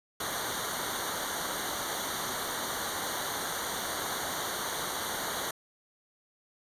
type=noise with comb filter; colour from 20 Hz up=pink; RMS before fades=-34 dBFS; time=0.2-5.51 s; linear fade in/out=5 ms; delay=0.39 ms; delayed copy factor=-0.95; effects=resampled to 32000 Hz